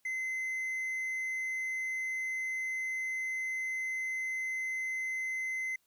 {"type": "tone", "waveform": "triangle", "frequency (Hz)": 2055, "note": "C7", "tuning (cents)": -32, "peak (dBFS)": -31, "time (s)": [0.05, 5.76], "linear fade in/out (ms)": 5, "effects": ["white hiss -74 dBFS RMS until 5.86 s"]}